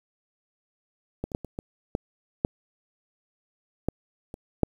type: clicks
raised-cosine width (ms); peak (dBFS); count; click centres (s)
2; -16 / -28 / -12 / -23 / -19 / -12 / -8 / -11 / -24 / -6; 10; 1.24 / 1.318 / 1.349 / 1.447 / 1.589 / 1.951 / 2.449 / 3.886 / 4.341 / 4.633
effects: 8-bit